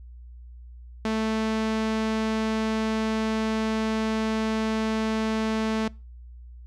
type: tone with low-pass filter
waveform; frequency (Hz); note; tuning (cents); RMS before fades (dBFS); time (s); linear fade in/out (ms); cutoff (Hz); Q
sawtooth; 220; A3; 0; -26; 1.05-5.88; 2; 5700; 0.62
effects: noise-tail reverb RT60 0.3 s tail -24 dB re dry + added 60 Hz sine -41 dBFS peak until 6.66 s